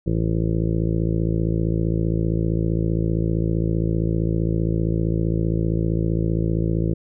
harmonic tone, 55.3 Hz, A1, 9 cents sharp, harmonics 1 / 2 / 3 / 4 / 5 / 6 / 7 / 8 / 9 / 10, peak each -25 / -24 / -23 / -34 / -35 / -27 / -32 / -36 / -35 / -40 dBFS, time 0.06-6.94 s, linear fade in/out 10 ms, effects none

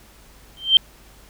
sine tone with exponential growth, 3136 Hz, G7, in tune, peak -5 dBFS, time 0.57-0.77 s, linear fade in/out 1 ms, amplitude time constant 43 ms, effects added 50 Hz sine -50 dBFS peak until 1.29 s + pink hiss -50 dBFS RMS until 1.29 s

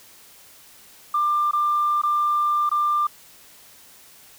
sine tone with dropouts, 1191 Hz, D6, 24 cents sharp, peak -17 dBFS, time 1.14-3.07 s, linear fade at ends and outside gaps 5 ms, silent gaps 1.512-1.532 / 2.017-2.034 / 2.693-2.714 s, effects tanh soft clip ceiling -13 dBFS + white hiss -49 dBFS RMS until 4.38 s

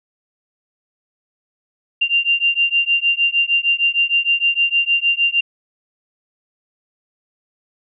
sine beating tone pair, 2779 / 2785.5 Hz, F7 / F7, -9 / -5 cents, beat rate 6.5 Hz, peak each -17 dBFS, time 2.01-5.41 s, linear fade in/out 10 ms, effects none

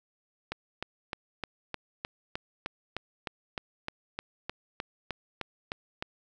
click train, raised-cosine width 0.3 ms, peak -17 dBFS, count 19, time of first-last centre 0.52-6.025 s, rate 3.27 Hz, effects none

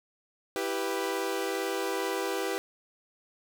sawtooth chord, E minor, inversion none, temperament equal, 329.6 / 392 / 493.9 Hz, E4 / G4 / B4, 0 / 0 / 0 cents, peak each -32 / -28 / -30 dBFS, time 0.56-2.58 s, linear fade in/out 0 ms, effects none

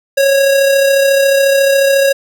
square tone with amplitude modulation, 550 Hz, C#5, 14 cents flat, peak -7 dBFS, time 0.17-2.13 s, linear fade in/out 10 ms, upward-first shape sine, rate 34.1 Hz, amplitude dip 35%, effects none

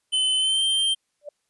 square tone with pitch glide, 3044 to 3148 Hz, F#7 to G7, +48 to +7 cents, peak -20 dBFS, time 0.12-0.95 s, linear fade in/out 20 ms, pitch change +59 cents, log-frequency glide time 0.38-0.64 s
sine tone with exponential growth, 587.3 Hz, D5, in tune, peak -29 dBFS, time 1.21-1.29 s, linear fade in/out 5 ms, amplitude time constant 16 ms
effects white hiss -74 dBFS RMS until 1.49 s + resampled to 24000 Hz

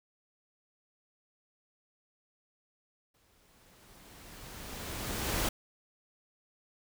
pink noise with exponential growth, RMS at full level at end -30 dBFS, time 3.14-5.49 s, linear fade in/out 5 ms, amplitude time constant 510 ms, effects none

